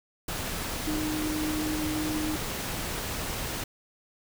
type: tone in noise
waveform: sine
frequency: 307.6 Hz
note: D#4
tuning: 20 cents flat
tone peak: -29 dBFS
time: 0.87-2.36 s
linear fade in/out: 5 ms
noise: pink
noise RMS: -33 dBFS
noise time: 0.28-3.64 s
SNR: +1 dB
effects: none